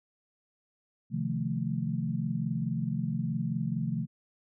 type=chord; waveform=sine; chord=F dominant seventh; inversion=second; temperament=equal; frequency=130.81 / 155.56 / 174.61 / 220 Hz; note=C3 / Eb3 / F3 / A3; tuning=0 / 0 / 0 / 0 cents; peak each=-34 dBFS; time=1.1-4.07 s; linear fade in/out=50 ms; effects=none